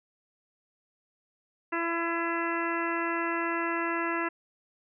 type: harmonic tone with a mistuned harmonic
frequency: 336.1 Hz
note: E4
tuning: 34 cents sharp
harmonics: 1 / 2 / 3 / 4 / 5 / 6 / 7 / 8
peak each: -32 / -38 / -34 / -35 / -35 / -37 / -47 / -40 dBFS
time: 1.72-4.29 s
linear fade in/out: 10 ms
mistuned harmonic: 7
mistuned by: +37 cents
effects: none